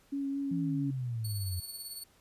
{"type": "tone with vibrato", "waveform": "sine", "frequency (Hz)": 277.2, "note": "C#4", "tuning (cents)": 0, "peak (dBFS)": -31, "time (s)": [0.12, 0.91], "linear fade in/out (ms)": 10, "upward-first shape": "sine", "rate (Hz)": 4.5, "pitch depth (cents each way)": 15}
{"type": "exponential sweep", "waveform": "sine", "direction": "down", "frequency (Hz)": [175, 87.31], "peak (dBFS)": -32, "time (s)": [0.51, 1.6], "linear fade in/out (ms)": 5}
{"type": "tone with tremolo", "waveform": "10% pulse", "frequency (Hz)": 4435, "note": "C#8", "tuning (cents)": 0, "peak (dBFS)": -31, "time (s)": [1.24, 2.04], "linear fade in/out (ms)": 10, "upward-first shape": "sine", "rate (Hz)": 18, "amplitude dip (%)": 50}
{"effects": ["pink hiss -65 dBFS RMS until 2.2 s", "resampled to 32000 Hz"]}